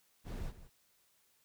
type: noise with echo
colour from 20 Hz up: brown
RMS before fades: -41 dBFS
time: 0.24-0.53 s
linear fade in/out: 50 ms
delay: 170 ms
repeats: 1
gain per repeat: -14 dB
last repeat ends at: 0.7 s
effects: white hiss -72 dBFS RMS until 1.44 s